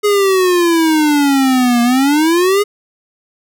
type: exponential two-way sweep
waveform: square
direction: down then up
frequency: 419.1 to 235.6 to 419.1 Hz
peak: -10 dBFS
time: 0.03-2.64 s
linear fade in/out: 20 ms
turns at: 1.82 s
effects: none